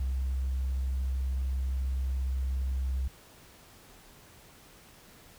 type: tone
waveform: sine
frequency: 65.5 Hz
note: C2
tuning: 2 cents sharp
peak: -26 dBFS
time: 0-3.08 s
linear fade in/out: 5 ms
effects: tanh soft clip ceiling -25 dBFS + pink hiss -55 dBFS RMS until 5.38 s